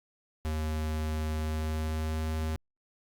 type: tone with pitch glide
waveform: square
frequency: 77.78 to 78.82 Hz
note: D#2 to D#2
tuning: 0 to +23 cents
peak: -30 dBFS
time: 0.45-2.56 s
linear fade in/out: 0 ms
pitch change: +23 cents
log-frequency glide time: 1.35-2.34 s
effects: Opus 48 kbps